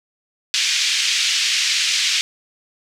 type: band-pass noise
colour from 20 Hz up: pink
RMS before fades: -19 dBFS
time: 0.54-2.21 s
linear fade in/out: 0 ms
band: 2300 to 6500 Hz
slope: 24 dB/octave
effects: none